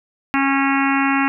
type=harmonic tone; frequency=274.1 Hz; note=C#4; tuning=19 cents flat; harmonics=1 / 3 / 4 / 5 / 6 / 7 / 8 / 9 / 10; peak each=-18 / -23 / -24 / -25 / -26 / -26 / -27 / -28 / -28 dBFS; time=0.34-1.28 s; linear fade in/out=0 ms; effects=none